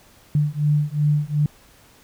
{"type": "beating tone pair", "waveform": "sine", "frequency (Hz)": [147.2, 149.9], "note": ["D3", "D3"], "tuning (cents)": [4, 36], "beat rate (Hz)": 2.7, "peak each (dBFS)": -20, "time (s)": [0.35, 1.46], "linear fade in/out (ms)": 2, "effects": ["pink hiss -52 dBFS RMS until 2.03 s"]}